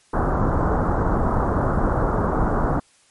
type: low-pass noise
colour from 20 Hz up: pink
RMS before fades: -20 dBFS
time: 0.13-2.8 s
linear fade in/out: 10 ms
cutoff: 1400 Hz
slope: 48 dB/octave
effects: white hiss -57 dBFS RMS until 3.1 s + MP3 48 kbps